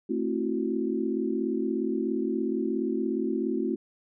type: chord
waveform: sine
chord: F# half-diminished seventh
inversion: first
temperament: just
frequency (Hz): 222 / 266.4 / 333 / 370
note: A3 / C4 / E4 / F#4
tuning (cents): +16 / +31 / +18 / 0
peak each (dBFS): -31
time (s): 0.09-3.76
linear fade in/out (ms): 10
effects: none